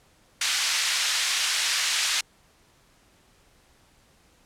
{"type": "band-pass noise", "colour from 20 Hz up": "white", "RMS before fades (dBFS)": -25, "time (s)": [0.41, 2.21], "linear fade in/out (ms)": 5, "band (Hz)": [1600, 5600], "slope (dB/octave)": 12, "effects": ["pink hiss -60 dBFS RMS until 4.45 s", "low-pass 11000 Hz 12 dB/octave"]}